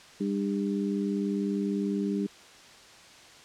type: harmonic tone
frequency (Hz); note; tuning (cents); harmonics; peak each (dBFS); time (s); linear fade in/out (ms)
100; G2; +35; 2 / 3 / 4; -28 / -32 / -34; 0.2-2.27; 10
effects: white hiss -51 dBFS RMS until 3.44 s + low-pass 6000 Hz 12 dB/octave